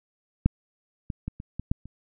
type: clicks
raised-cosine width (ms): 5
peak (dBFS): -6 / -18 / -18 / -25 / -19 / -11 / -29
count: 7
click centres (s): 0.46 / 1.102 / 1.28 / 1.401 / 1.596 / 1.715 / 1.856
effects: none